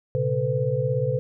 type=tone cluster; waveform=sine; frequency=119.1 / 136.1 / 448.7 / 505 Hz; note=A#2 / C#3 / A4 / B4; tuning=+38 / -31 / +34 / +39 cents; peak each=-28 / -25 / -30 / -25 dBFS; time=0.15-1.19 s; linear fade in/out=0 ms; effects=none